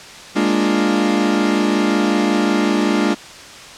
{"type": "chord", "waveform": "40% pulse", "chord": "Bb dominant seventh", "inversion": "third", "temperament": "equal", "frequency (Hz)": [207.7, 233.1, 293.7, 349.2], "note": ["Ab3", "Bb3", "D4", "F4"], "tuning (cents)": [0, 0, 0, 0], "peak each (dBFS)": [-18, -21, -18, -20], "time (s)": [0.35, 3.15], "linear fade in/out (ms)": 20, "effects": ["white hiss -36 dBFS RMS until 3.77 s", "low-pass 6000 Hz 12 dB/octave"]}